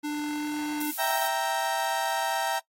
square tone with pitch glide, 296.9 to 298.8 Hz, D4 to D4, +19 to +30 cents, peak -29 dBFS, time 0.03-0.92 s, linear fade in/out 20 ms, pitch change +11 cents, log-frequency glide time 0.24-0.51 s
violet noise, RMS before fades -33 dBFS, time 0.8-1.28 s, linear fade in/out 5 ms
35% pulse chord, E diminished, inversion none, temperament equal, 659.3 / 784 / 932.3 Hz, E5 / G5 / Bb5, 0 / 0 / 0 cents, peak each -30 / -28 / -28 dBFS, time 0.98-2.6 s, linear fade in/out 20 ms
effects noise-tail reverb RT60 0.1 s tail -20 dB re dry + AAC 48 kbps

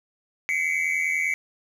triangle tone cluster, 2047 / 2202 / 2292 Hz, C7 / C#7 / D7, -38 / -12 / -43 cents, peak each -25 dBFS, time 0.49-1.34 s, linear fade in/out 0 ms, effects none

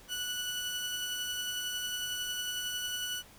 sawtooth tone pair together, 1474.5 / 2960 Hz, F#6 / F#7, -6 / 0 cents, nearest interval octave, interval 1206 cents, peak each -36 / -32 dBFS, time 0.08-3.23 s, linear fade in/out 50 ms, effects pink hiss -56 dBFS RMS until 3.38 s

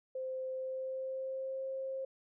sine tone with pitch glide, 520 to 531.8 Hz, C5 to C5, -11 to +28 cents, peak -36 dBFS, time 0.15-2.05 s, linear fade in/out 5 ms, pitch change +39 cents, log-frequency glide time 0.51-1.64 s, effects none

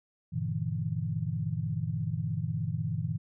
sine chord, E half-diminished seventh, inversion first, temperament just, 98.89 / 118.67 / 148.33 / 164.81 Hz, G2 / Bb2 / D3 / E3, +16 / +31 / +18 / 0 cents, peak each -36 / -34 / -35 / -34 dBFS, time 0.32-3.18 s, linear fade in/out 20 ms, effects none

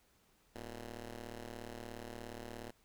10% pulse ring-modulated tone, 116.54 Hz, A#2, in tune, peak -34 dBFS, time 0.55-2.71 s, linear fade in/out 10 ms, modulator 135 Hz, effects pink hiss -71 dBFS RMS until 2.84 s

